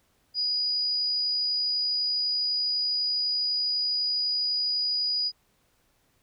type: tone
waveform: sine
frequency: 4916 Hz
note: D#8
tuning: 22 cents flat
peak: -24 dBFS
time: 0.34-5.32 s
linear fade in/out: 50 ms
effects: pink hiss -68 dBFS RMS until 6.22 s